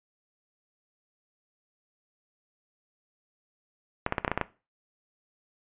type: clicks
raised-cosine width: 0.5 ms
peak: -10 dBFS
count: 8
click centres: 4.064 / 4.124 / 4.182 / 4.248 / 4.279 / 4.316 / 4.376 / 4.413 s
effects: noise-tail reverb RT60 0.3 s tail -17 dB re dry + resampled to 8000 Hz